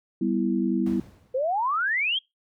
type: chord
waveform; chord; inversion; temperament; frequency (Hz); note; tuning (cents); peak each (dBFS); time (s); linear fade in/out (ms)
sine; E minor; first; equal; 196 / 246.9 / 329.6; G3 / B3 / E4; 0 / 0 / 0; -26; 0.21-1; 5
type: noise with exponential decay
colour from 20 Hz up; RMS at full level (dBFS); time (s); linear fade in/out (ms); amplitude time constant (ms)
brown; -34; 0.86-1.6; 5; 160
type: exponential sweep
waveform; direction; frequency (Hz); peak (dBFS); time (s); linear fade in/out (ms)
sine; up; 493.9 to 3322; -22; 1.34-2.19; 10
effects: noise-tail reverb RT60 0.2 s tail -25 dB re dry + high-pass 80 Hz 12 dB/octave